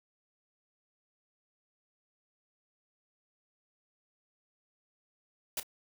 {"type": "noise with echo", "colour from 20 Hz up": "white", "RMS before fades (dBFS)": -34, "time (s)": [5.57, 5.6], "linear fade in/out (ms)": 2, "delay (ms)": 31, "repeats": 1, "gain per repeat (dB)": -14, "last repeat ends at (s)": 5.631, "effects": []}